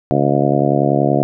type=harmonic tone; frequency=70.5 Hz; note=C#2; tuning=30 cents sharp; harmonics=2 / 3 / 4 / 5 / 6 / 7 / 8 / 9 / 10; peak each=-18 / -21 / -19 / -20 / -24 / -24 / -23 / -20 / -21 dBFS; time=0.11-1.23 s; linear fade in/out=0 ms; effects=none